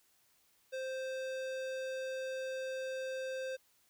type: tone with hard clipping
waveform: sine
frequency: 523.3 Hz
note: C5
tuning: in tune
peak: -39 dBFS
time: 0.72-3.57 s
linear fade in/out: 20 ms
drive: 18 dB
effects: white hiss -71 dBFS RMS until 3.89 s